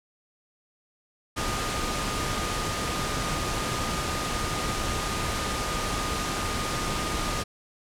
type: tone in noise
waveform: sine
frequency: 1226 Hz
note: D#6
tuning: 26 cents flat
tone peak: -34 dBFS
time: 1.36-7.44 s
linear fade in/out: 20 ms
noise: pink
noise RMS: -29 dBFS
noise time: 1.36-7.44 s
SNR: -8 dB
effects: low-pass 9000 Hz 12 dB/octave